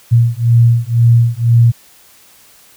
sine beating tone pair, 116.54 / 118.54 Hz, A#2 / A#2, 0 / +29 cents, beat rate 2 Hz, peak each -10 dBFS, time 0.11-1.72 s, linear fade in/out 20 ms, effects white hiss -45 dBFS RMS until 2.76 s

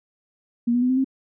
sine tone with pitch steps, 237 / 243.9 / 251.1 / 258.5 / 266 Hz, A#3 / B3 / B3 / C4 / C4, +29 / -21 / +29 / -21 / +29 cents, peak -17 dBFS, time 0.67-1.045 s, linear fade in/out 10 ms, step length 75 ms, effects none

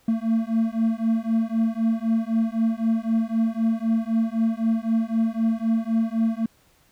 triangle beating tone pair, 223.7 / 227.6 Hz, A3 / A#3, +29 / -41 cents, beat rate 3.9 Hz, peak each -21 dBFS, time 0.08-6.46 s, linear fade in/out 5 ms, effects pink hiss -60 dBFS RMS until 6.91 s

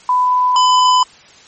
sine / square tone pair in turn, 999 / 1005.4 Hz, B5 / B5, +20 / +31 cents, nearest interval unison, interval 11 cents, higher second, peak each -10 / -9 dBFS, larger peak second, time 0.09-0.56 / 0.56-1.03 s, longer neither, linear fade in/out 2 ms, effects white hiss -43 dBFS RMS until 1.47 s + MP3 32 kbps

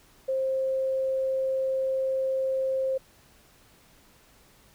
sine tone, 529 Hz, C5, 19 cents sharp, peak -24 dBFS, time 0.28-2.98 s, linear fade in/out 10 ms, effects pink hiss -58 dBFS RMS until 4.74 s

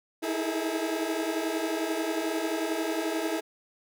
30% pulse tone cluster, 316 / 327.2 / 412.2 / 427 / 456.6 Hz, D#4 / E4 / G#4 / G#4 / A#4, +27 / -13 / -13 / +48 / -36 cents, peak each -32 / -28 / -35 / -34 / -36 dBFS, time 0.22-3.41 s, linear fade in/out 20 ms, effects none

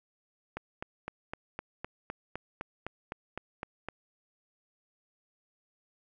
click train, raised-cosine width 0.5 ms, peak -21 dBFS, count 14, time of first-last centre 0.57-3.886 s, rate 3.92 Hz, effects none

